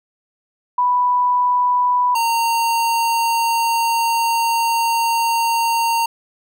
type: tone pair in turn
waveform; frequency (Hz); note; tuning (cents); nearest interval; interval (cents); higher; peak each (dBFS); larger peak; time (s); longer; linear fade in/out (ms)
sine / square; 987.8 / 921.9; B5 / A#5; 0 / -19; minor second; 119; first; -13 / -16; first; 0.78-2.15 / 2.15-6.06; second; 5
effects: none